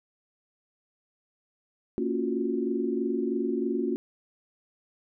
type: chord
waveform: sine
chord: Gb major seventh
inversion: first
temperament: just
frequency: 231.2 / 277.5 / 346.9 / 370 Hz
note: Bb3 / Db4 / F4 / Gb4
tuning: -14 / +2 / -12 / 0 cents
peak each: -31 dBFS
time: 1.98-3.96 s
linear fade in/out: 0 ms
effects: none